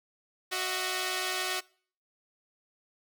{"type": "tone cluster", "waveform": "5% pulse", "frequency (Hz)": [370.8, 615, 669], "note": ["F#4", "D#5", "E5"], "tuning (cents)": [4, -20, 25], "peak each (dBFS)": [-20, -26, -27], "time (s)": [0.51, 1.61], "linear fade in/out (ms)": 20, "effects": ["noise-tail reverb RT60 0.5 s tail -24 dB re dry"]}